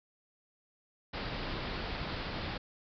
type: low-pass noise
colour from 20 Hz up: pink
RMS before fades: -38 dBFS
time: 1.13-2.58 s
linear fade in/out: 10 ms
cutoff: 5000 Hz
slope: 96 dB/octave
effects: none